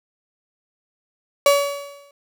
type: tone with exponential decay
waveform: 35% pulse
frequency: 567 Hz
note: C#5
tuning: 39 cents sharp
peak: -8 dBFS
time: 1.46-2.11 s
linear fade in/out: 2 ms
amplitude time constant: 140 ms
effects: none